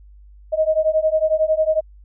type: beating tone pair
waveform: sine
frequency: 622.3 / 633.3 Hz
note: D#5 / D#5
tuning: 0 / +30 cents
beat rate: 11 Hz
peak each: -18 dBFS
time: 0.52-1.81 s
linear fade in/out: 20 ms
effects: added 50 Hz sine -42 dBFS peak until 2.04 s